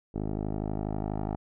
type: tone with low-pass filter sweep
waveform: 10% pulse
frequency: 52.2 Hz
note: G#1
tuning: 10 cents sharp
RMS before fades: -32 dBFS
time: 0.14-1.36 s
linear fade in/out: 10 ms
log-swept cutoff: 500 to 790 Hz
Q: 1.8
effects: none